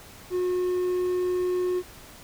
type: tone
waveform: triangle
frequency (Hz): 362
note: F#4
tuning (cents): -38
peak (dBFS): -21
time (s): 0.3-1.83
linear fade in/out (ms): 50
effects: pink hiss -47 dBFS RMS until 2.23 s